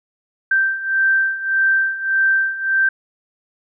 sine beating tone pair, 1564 / 1565.7 Hz, G6 / G6, -4 / -3 cents, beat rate 1.7 Hz, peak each -20 / -16 dBFS, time 0.51-2.89 s, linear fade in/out 5 ms, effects none

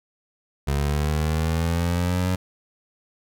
25% pulse linear sweep, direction up, 69.7 to 92.8 Hz, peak -17 dBFS, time 0.67-2.36 s, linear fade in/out 10 ms, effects none

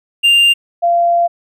triangle / sine tone pair in turn, 2794 / 688.7 Hz, F7 / F5, 0 / -24 cents, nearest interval 2 octaves, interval 2424 cents, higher first, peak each -5 / -9 dBFS, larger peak first, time 0.23-0.54 / 0.82-1.28 s, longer second, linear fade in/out 20 ms, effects none

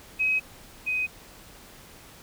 sine tone pair in turn, 2539 / 2510 Hz, D#7 / D#7, +34 / +15 cents, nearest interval unison, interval 19 cents, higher first, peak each -21 / -24 dBFS, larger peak first, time 0.19-0.4 / 0.86-1.07 s, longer neither, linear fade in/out 20 ms, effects pink hiss -49 dBFS RMS until 2.22 s

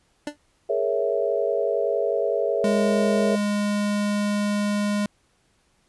25% pulse tone with exponential decay, 294.6 Hz, D4, 6 cents sharp, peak -20 dBFS, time 0.27-0.37 s, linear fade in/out 2 ms, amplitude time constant 20 ms
sine chord, A# half-diminished seventh, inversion third, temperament equal, 415.3 / 466.2 / 554.4 / 659.3 Hz, G#4 / A#4 / C#5 / E5, 0 / 0 / 0 / 0 cents, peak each -26 dBFS, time 0.69-3.36 s, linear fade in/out 10 ms
square tone, 206 Hz, G#3, 14 cents flat, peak -22 dBFS, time 2.64-5.06 s, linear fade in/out 2 ms
effects pink hiss -65 dBFS RMS until 5.88 s + resampled to 24000 Hz

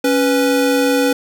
square tone pair together, 277.2 / 493.9 Hz, C#4 / B4, 0 / 0 cents, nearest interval minor seventh, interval 1000 cents, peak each -16 dBFS, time 0.04-1.13 s, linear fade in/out 5 ms, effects none

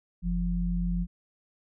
sine tone pair together, 46.37 / 174.6 Hz, F#1 / F3, +5 / 0 cents, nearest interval octave + major seventh, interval 2295 cents, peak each -28 dBFS, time 0.22-1.07 s, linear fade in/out 50 ms, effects none

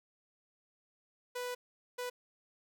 sawtooth tone bursts at uneven times, 493.9 Hz, B4, in tune, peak -33 dBFS, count 2, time 1.35-1.55 / 1.98-2.1 s, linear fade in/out 10 ms, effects none

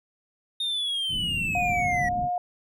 triangle linear sweep, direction down, 3689 to 1904 Hz, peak -24 dBFS, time 0.6-2.09 s, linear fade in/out 5 ms
white low-pass noise, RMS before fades -34 dBFS, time 1.09-2.3 s, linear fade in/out 50 ms, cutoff 220 Hz, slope 24 dB/octave
sine tone, 714 Hz, F5, 38 cents sharp, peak -24 dBFS, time 1.55-2.38 s, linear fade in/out 2 ms
effects none

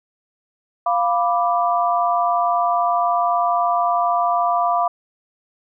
sine chord, B diminished, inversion second, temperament equal, 698.5 / 987.8 / 1174.7 Hz, F5 / B5 / D6, 0 / 0 / 0 cents, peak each -18 / -22 / -21 dBFS, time 0.86-4.88 s, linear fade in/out 5 ms, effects none

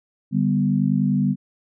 sine chord, G major, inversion second, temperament equal, 146.83 / 196 / 246.9 Hz, D3 / G3 / B3, 0 / 0 / 0 cents, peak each -22 / -20 / -22 dBFS, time 0.31-1.36 s, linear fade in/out 50 ms, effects none

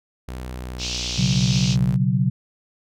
sawtooth tone with pitch glide, 62.8 to 60.1 Hz, B1 to B1, +30 to -46 cents, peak -26 dBFS, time 0.28-1.96 s, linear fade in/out 5 ms, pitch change -76 cents, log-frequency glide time 0.52-1.26 s
white band-pass noise, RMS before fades -28 dBFS, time 0.78-1.77 s, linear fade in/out 50 ms, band 2500 to 6200 Hz, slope 48 dB/octave
sine chord, B suspended second, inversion none, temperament just, 123.47 / 138.9 / 185.21 Hz, B2 / C#3 / F#3, 0 / +4 / +2 cents, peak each -21 dBFS, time 1.18-2.3 s, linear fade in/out 10 ms
effects none

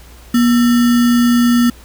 sine tone with sample-and-hold, 239.7 Hz, A#3, 48 cents sharp, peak -8 dBFS, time 0.34-1.7 s, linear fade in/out 5 ms, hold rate 1575 Hz, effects added 60 Hz sine -38 dBFS peak until 1.84 s + pink hiss -43 dBFS RMS until 1.84 s

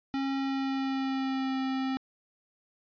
square tone with pitch glide, 271.6 to 264.2 Hz, C#4 to C4, -35 to +17 cents, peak -29 dBFS, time 0.14-1.97 s, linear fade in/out 0 ms, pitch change -48 cents, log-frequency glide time 0.35-1.59 s, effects resampled to 11025 Hz

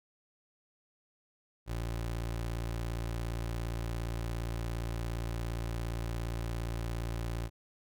25% pulse tone, 57.3 Hz, A#1, 29 cents flat, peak -30 dBFS, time 1.66-7.5 s, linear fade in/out 50 ms, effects none

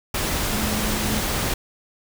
sine tone in noise, 213.5 Hz, G#3, 48 cents sharp, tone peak -27 dBFS, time 0.52-1.21 s, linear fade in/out 5 ms, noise pink, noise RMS -24 dBFS, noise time 0.14-1.54 s, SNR -6 dB, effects none

